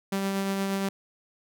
sawtooth tone with tremolo, 195.4 Hz, G3, 5 cents flat, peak -21 dBFS, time 0.12-0.89 s, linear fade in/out 5 ms, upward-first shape triangle, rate 8.5 Hz, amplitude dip 30%, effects none

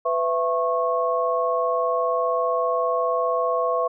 sine tone cluster, 501 / 666 / 1094 Hz, B4 / E5 / C#6, +25 / +18 / -23 cents, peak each -24 dBFS, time 0.05-3.88 s, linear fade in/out 10 ms, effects none

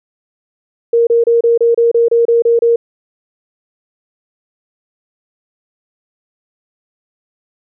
sine tone bursts, 466.9 Hz, A#4, 3 cents sharp, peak -7 dBFS, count 11, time 0.93-2.76 s, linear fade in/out 5 ms, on 140 ms, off 29 ms, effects none

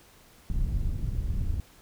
pink low-pass noise, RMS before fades -28 dBFS, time 0.5-1.6 s, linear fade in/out 2 ms, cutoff 100 Hz, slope 12 dB/octave, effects pink hiss -56 dBFS RMS until 1.81 s

